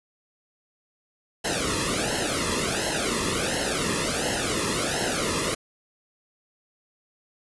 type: noise with flanger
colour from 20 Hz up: pink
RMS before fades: -26 dBFS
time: 1.44-5.55 s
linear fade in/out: 10 ms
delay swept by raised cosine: 0.84 to 1.35 ms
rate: 1.4 Hz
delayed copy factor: -0.85
effects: resampled to 24000 Hz